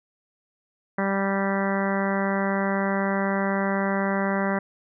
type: harmonic tone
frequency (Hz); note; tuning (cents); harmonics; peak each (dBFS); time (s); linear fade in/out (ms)
196; G3; 0; 1 / 2 / 3 / 4 / 5 / 6 / 7 / 8 / 9 / 10; -25 / -31 / -29 / -33 / -33 / -35 / -36 / -34 / -37 / -34; 0.98-4.59; 5
effects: none